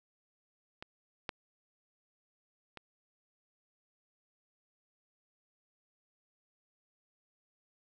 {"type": "clicks", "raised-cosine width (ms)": 0.3, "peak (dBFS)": [-27, -19, -29], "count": 3, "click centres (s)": [0.825, 1.292, 2.773], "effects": []}